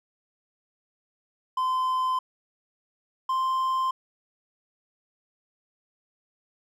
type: tone pair in turn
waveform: triangle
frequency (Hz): 1029 / 1045.2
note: C6 / C6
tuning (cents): -29 / -2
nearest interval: unison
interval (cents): 27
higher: second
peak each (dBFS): -21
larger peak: neither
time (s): 1.57-2.19 / 3.29-3.91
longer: neither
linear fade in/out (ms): 5
effects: none